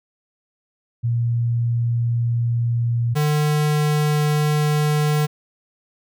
sine / square tone pair in turn, 118 / 150.08 Hz, A#2 / D3, +22 / +38 cents, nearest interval major third, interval 416 cents, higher second, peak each -17 dBFS, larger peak neither, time 1.03-3.15 / 3.15-5.27 s, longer neither, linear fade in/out 20 ms, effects none

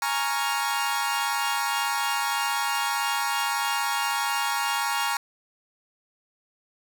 sawtooth chord, Bb minor seventh, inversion third, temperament equal, 830.6 / 932.3 / 1108.7 / 1396.9 Hz, Ab5 / Bb5 / Db6 / F6, 0 / 0 / 0 / 0 cents, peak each -26 / -25 / -27 / -27 dBFS, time 0.02-5.17 s, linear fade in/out 2 ms, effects none

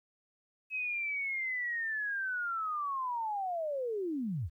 sine linear sweep, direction down, 2567 to 62.8 Hz, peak -32 dBFS, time 0.7-4.5 s, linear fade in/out 50 ms, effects 12-bit

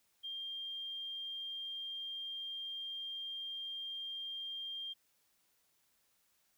sine tone, 3196 Hz, G7, 33 cents sharp, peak -40 dBFS, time 0.23-4.94 s, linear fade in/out 20 ms, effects white hiss -75 dBFS RMS until 6.57 s

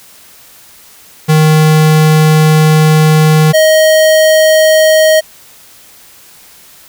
square tone pair in turn, 155.56 / 628.4 Hz, D#3 / D#5, 0 / +17 cents, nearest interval 2 octaves, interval 2417 cents, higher second, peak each -5 dBFS, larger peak neither, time 1.28-3.53 / 3.53-5.21 s, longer first, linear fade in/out 20 ms, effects white hiss -39 dBFS RMS until 6.88 s

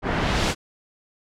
pink noise with low-pass filter sweep, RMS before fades -23 dBFS, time 0.02-0.55 s, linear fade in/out 50 ms, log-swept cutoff 1400 to 7700 Hz, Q 0.83, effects none

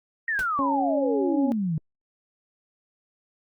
sine exponential sweep, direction down, 1894 to 150 Hz, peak -23 dBFS, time 0.28-1.78 s, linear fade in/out 2 ms
pink noise with exponential decay, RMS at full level -33 dBFS, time 0.39-0.49 s, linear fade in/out 1 ms, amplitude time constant 21 ms
harmonic tone, 277.2 Hz, C#4, in tune, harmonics 1 / 2 / 3, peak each -25 / -31 / -35 dBFS, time 0.59-1.52 s, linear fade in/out 0 ms
effects Opus 48 kbps

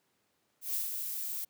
violet noise with ADSR envelope, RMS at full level -32 dBFS, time 0.61-1.45 s, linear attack 140 ms, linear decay 130 ms, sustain -5 dB, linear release 11 ms, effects pink hiss -75 dBFS RMS until 1.49 s + high-pass 150 Hz 12 dB/octave

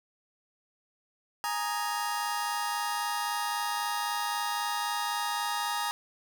sawtooth chord, Ab suspended second, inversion none, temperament just, 830.6 / 934.4 / 1245.9 Hz, Ab5 / Bb5 / Eb6, 0 / +4 / +2 cents, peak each -30 / -29 / -31 dBFS, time 1.44-5.91 s, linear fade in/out 0 ms, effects none

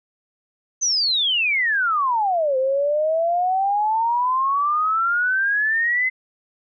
sine exponential two-way sweep, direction down then up, 6272 to 515 to 2062 Hz, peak -17 dBFS, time 0.81-6.1 s, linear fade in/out 20 ms, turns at 2.57 s, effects none

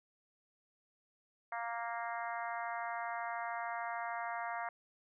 harmonic tone, 233.1 Hz, A#3, in tune, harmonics 3 / 4 / 5 / 6 / 7 / 8 / 9, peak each -41 / -43 / -45 / -47 / -48 / -49 / -50 dBFS, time 1.52-4.69 s, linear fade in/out 2 ms, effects none

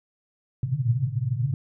white band-pass noise, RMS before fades -25 dBFS, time 0.63-1.54 s, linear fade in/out 2 ms, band 110 to 140 Hz, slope 96 dB/octave, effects none

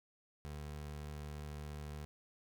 25% pulse tone, 74.2 Hz, D2, 18 cents sharp, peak -40 dBFS, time 0.45-2.05 s, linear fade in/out 0 ms, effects none

